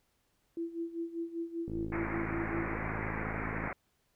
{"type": "tone with tremolo", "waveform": "sine", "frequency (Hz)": 334.8, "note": "E4", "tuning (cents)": 27, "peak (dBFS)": -32, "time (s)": [0.57, 2.74], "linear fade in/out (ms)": 2, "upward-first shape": "sine", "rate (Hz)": 5.1, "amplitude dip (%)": 80}
{"type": "click train", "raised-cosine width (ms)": 3, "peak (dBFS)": -27, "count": 109, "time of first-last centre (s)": [1.68, 3.676], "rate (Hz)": 54.1}
{"type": "low-pass noise", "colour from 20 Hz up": "white", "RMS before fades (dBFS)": -39, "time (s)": [1.92, 3.73], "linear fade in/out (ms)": 2, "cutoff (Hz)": 2300, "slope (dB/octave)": 96}
{"effects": ["pink hiss -75 dBFS RMS until 4.15 s"]}